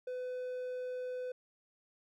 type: tone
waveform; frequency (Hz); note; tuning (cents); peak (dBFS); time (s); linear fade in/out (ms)
triangle; 503; B4; +32; -35; 0.07-1.32; 5
effects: none